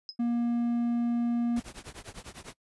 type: tone with exponential decay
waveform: sine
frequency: 5090 Hz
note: D#8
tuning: 39 cents sharp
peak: -32 dBFS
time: 0.09-0.16 s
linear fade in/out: 1 ms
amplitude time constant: 15 ms
type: tone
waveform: triangle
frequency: 237 Hz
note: A#3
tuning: 29 cents sharp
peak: -23 dBFS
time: 0.19-1.6 s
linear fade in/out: 10 ms
type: noise with tremolo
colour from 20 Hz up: pink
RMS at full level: -41 dBFS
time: 1.56-2.54 s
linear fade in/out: 5 ms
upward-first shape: triangle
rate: 10 Hz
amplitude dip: 100%
effects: noise-tail reverb RT60 0.1 s tail -23 dB re dry + resampled to 24000 Hz